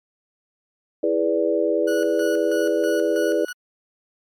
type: chord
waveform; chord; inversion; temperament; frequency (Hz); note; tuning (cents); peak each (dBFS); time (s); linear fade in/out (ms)
sine; E dominant seventh; none; equal with one note detuned; 329.6 / 415.3 / 493.9 / 584.6; E4 / G#4 / B4 / D5; 0 / 0 / 0 / -8; -23; 1.03-3.45; 5
type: tone with tremolo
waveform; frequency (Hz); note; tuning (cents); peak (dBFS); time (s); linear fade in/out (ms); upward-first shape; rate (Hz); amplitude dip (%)
40% pulse; 1467; F#6; -15; -28; 1.87-3.53; 10; square; 3.1; 65
effects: MP3 64 kbps